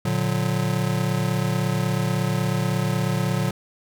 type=chord; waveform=square; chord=Bb augmented; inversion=none; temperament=just; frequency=116.54 / 145.68 / 182.1 Hz; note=Bb2 / D3 / F#3; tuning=0 / -14 / -27 cents; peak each=-26 dBFS; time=0.05-3.51 s; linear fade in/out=5 ms; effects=none